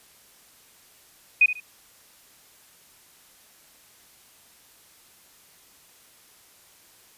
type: tone with echo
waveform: sine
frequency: 2489 Hz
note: D#7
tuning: in tune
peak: -12 dBFS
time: 1.41-1.46 s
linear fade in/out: 5 ms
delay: 71 ms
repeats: 2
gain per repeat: -12 dB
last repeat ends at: 1.602 s
effects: white hiss -55 dBFS RMS until 7.17 s + resampled to 32000 Hz